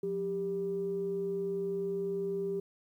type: tone pair together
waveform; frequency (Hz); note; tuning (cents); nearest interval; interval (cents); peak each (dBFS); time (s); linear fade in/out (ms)
sine; 177.59 / 395.7; F3 / G4; +29 / +16; octave + major second; 1387; -39 / -31; 0.03-2.6; 5
effects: tanh soft clip ceiling -24 dBFS + 11-bit